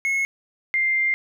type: tone pair in turn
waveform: triangle / sine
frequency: 2178 / 2099 Hz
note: C#7 / C7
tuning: -31 / +5 cents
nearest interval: minor second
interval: 64 cents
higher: first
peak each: -18 dBFS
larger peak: neither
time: 0.05-0.25 / 0.74-1.14 s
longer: second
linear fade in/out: 0 ms
effects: none